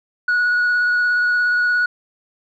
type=tone with vibrato; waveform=sine; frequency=1461 Hz; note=F#6; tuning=22 cents flat; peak=-12 dBFS; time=0.28-1.86 s; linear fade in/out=5 ms; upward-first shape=square; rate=17 Hz; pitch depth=9 cents each way; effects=tanh soft clip ceiling -13 dBFS